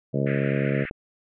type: harmonic tone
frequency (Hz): 69.3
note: C#2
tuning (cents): 0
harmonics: 2 / 3 / 4 / 5 / 6 / 7 / 8 / 9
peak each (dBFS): -25 / -28 / -31 / -33 / -32 / -31 / -34 / -34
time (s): 0.13-0.85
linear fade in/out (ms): 20
type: band-pass noise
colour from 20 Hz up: pink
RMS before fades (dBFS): -36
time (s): 0.26-0.9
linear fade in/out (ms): 10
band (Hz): 1500 to 2400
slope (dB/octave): 48
type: clicks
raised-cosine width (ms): 2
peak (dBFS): -22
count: 2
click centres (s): 0.852 / 0.911
effects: none